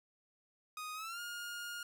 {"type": "tone with pitch glide", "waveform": "sawtooth", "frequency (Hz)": [1244.5, 1421.3], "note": ["D#6", "F6"], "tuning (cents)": [0, 30], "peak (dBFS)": -38, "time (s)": [0.77, 1.83], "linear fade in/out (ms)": 2, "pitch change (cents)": 230, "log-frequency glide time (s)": [0.94, 1.2], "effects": []}